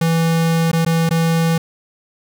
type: tone with dropouts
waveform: square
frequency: 164.81 Hz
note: E3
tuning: in tune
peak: -14 dBFS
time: 0.01-1.58 s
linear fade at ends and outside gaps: 5 ms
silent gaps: 0.716-0.73 / 0.85-0.862 / 1.092-1.108 s
effects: none